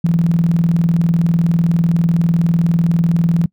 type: tone with tremolo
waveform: sine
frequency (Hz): 167.9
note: E3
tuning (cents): +32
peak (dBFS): -9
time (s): 0.04-3.46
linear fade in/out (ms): 5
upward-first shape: square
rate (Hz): 20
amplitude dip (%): 50
effects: noise-tail reverb RT60 0.1 s tail -24 dB re dry